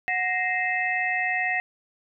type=tone cluster; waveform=sine; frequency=735 / 1868 / 2086 / 2613 Hz; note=F#5 / A#6 / C7 / E7; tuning=-12 / +3 / -6 / -16 cents; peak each=-29 / -26 / -29 / -31 dBFS; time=0.08-1.6 s; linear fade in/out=0 ms; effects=none